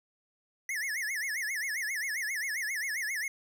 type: tone with vibrato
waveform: square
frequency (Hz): 1924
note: B6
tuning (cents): -46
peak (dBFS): -32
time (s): 0.69-3.28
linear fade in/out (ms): 2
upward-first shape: sine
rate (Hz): 7.5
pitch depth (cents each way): 230
effects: none